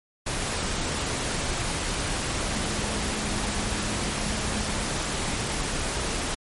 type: tone in noise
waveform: sine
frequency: 210.8 Hz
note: G#3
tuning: 26 cents sharp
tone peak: -35 dBFS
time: 2.38-4.87 s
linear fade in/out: 10 ms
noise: pink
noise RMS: -28 dBFS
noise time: 0.26-6.35 s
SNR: -10 dB
effects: MP3 48 kbps